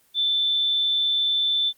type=tone with amplitude modulation; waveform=sine; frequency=3531 Hz; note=A7; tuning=5 cents sharp; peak=-18 dBFS; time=0.14-1.73 s; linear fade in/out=50 ms; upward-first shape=sine; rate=262 Hz; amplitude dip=25%; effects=white hiss -61 dBFS RMS until 1.77 s + Opus 24 kbps